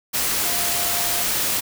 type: tone in noise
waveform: sine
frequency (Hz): 698.5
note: F5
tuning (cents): 0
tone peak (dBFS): -32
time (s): 0.44-1.23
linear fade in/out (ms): 20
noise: white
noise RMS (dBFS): -22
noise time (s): 0.13-1.61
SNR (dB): -13
effects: none